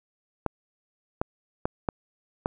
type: clicks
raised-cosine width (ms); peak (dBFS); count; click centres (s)
1; -11; 5; 0.463 / 1.215 / 1.655 / 1.888 / 2.459
effects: none